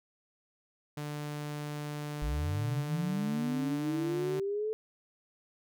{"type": "tone", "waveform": "sawtooth", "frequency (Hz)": 148.1, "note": "D3", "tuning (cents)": 15, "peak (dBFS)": -32, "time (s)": [0.97, 4.4], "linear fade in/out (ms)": 5}
{"type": "linear sweep", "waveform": "sine", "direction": "up", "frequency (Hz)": [47.5, 440], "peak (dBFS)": -30, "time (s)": [2.22, 4.73], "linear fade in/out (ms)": 0}
{"effects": []}